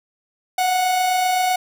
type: tone pair together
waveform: 45% pulse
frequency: 710 / 737.8 Hz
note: F5 / F#5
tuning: +28 / -5 cents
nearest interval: minor second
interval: 67 cents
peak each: -29 / -17 dBFS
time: 0.58-1.56 s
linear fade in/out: 5 ms
effects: none